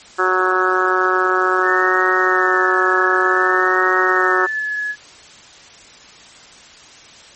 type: harmonic tone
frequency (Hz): 184.9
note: F#3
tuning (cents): -1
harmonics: 2 / 3 / 4 / 5 / 6 / 7 / 8 / 9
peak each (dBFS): -19 / -27 / -25 / -26 / -22 / -18 / -21 / -23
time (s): 0.18-4.47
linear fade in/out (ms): 20
type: tone with vibrato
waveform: sine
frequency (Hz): 1773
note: A6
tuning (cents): +13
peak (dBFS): -19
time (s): 1.62-4.96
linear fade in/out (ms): 50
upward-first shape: sine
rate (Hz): 0.54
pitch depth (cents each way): 78
effects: white hiss -42 dBFS RMS until 7.35 s + MP3 32 kbps